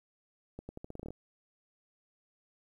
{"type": "accelerating click train", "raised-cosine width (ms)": 2, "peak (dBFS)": -29, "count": 11, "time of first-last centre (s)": [0.59, 1.106], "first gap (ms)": 100, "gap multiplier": 0.84, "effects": ["11-bit"]}